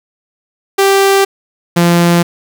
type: tone pair in turn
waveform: sawtooth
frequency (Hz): 392 / 172.16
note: G4 / F3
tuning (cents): 0 / -25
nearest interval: octave + major second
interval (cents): 1425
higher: first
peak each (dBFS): -3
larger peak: neither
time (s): 0.78-1.25 / 1.76-2.23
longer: neither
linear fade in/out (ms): 10
effects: 7-bit

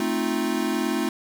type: chord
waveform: square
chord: F dominant seventh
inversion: first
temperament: equal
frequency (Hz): 220 / 261.6 / 311.1 / 349.2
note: A3 / C4 / Eb4 / F4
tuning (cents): 0 / 0 / 0 / 0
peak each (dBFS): -29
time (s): 0-1.09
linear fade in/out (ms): 2
effects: none

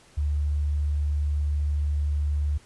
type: tone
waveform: sine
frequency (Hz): 73.42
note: D2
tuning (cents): 0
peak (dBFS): -22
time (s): 0.17-2.58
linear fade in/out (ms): 10
effects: pink hiss -55 dBFS RMS until 2.65 s + resampled to 24000 Hz

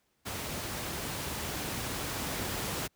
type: noise with level ramp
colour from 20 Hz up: pink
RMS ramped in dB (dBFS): -37 to -34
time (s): 0.25-2.88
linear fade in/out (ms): 20
effects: pink hiss -74 dBFS RMS until 2.95 s + high-pass 60 Hz 12 dB/octave

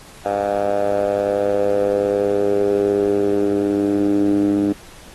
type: tone with band-pass filter sweep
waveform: 10% pulse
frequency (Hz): 101.2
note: G#2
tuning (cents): -44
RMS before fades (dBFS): -18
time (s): 0.25-4.73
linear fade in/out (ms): 10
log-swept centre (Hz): 690 to 280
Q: 4.4
effects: pink hiss -43 dBFS RMS until 5.14 s + AAC 32 kbps

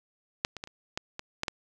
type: clicks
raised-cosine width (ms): 0.2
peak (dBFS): -8 / -22 / -19 / -30 / -14 / -19 / -12 / -13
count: 8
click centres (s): 0.449 / 0.567 / 0.639 / 0.674 / 0.975 / 1.194 / 1.434 / 1.482
effects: none

